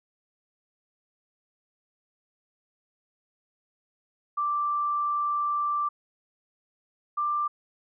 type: tone pair in turn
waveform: sine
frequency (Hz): 1174.7 / 1183.6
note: D6 / D6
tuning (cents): 0 / +13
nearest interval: unison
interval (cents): 13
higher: second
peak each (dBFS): -24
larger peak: neither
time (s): 4.37-5.89 / 7.17-7.48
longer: first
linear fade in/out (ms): 10
effects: none